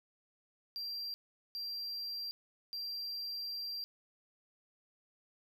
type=tone bursts at uneven times; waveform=triangle; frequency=4730 Hz; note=D8; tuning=12 cents sharp; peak=-37 dBFS; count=3; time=0.76-1.14 / 1.55-2.31 / 2.73-3.84 s; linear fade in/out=0 ms; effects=none